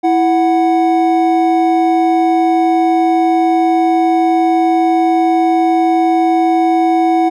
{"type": "tone pair together", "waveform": "triangle", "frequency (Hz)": [330.3, 740], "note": ["E4", "F#5"], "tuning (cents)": [4, 0], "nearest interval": "octave + major second", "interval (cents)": 1396, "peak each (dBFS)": -10, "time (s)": [0.03, 7.3], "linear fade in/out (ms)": 20, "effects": []}